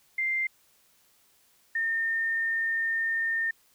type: tone pair in turn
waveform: sine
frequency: 2093 / 1818.8 Hz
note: C7 / A#6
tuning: 0 / -43 cents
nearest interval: major second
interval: 243 cents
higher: first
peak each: -25 dBFS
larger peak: neither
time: 0.18-0.47 / 1.75-3.51 s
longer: second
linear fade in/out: 5 ms
effects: white hiss -64 dBFS RMS until 3.74 s